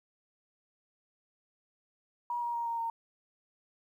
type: tone with pitch steps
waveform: sine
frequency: 958 / 948.1 / 938.3 / 928.6 / 919 Hz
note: A#5 / A#5 / A#5 / A#5 / A#5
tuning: +47 / +29 / +11 / -7 / -25 cents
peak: -31 dBFS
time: 2.3-2.9 s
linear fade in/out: 2 ms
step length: 120 ms
effects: 11-bit